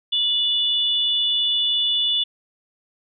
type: tone pair together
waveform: sine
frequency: 2932 / 3477 Hz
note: F#7 / A7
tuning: -16 / -21 cents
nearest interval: minor third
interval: 295 cents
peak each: -23 / -19 dBFS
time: 0.12-2.24 s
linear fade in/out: 10 ms
effects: none